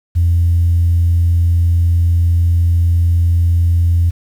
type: tone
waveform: sine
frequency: 85.4 Hz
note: F2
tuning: 38 cents flat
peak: -8 dBFS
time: 0.15-4.11 s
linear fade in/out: 20 ms
effects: tanh soft clip ceiling -5 dBFS + 7-bit